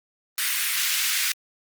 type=high-pass noise; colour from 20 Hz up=pink; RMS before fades=-24 dBFS; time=0.38-1.32 s; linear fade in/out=2 ms; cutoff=1700 Hz; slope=24 dB/octave; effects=Opus 32 kbps